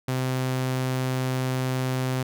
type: tone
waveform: sawtooth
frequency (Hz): 129.3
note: C3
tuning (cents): -20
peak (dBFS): -20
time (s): 0.08-2.23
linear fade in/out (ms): 5
effects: none